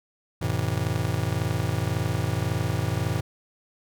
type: chord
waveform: square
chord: F major seventh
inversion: none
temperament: just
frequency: 87.31 / 109.13 / 130.96 / 163.7 Hz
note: F2 / A2 / C3 / E3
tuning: 0 / -14 / +2 / -12 cents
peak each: -32 / -28 / -31 / -32 dBFS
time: 0.41-3.21 s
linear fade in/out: 10 ms
effects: none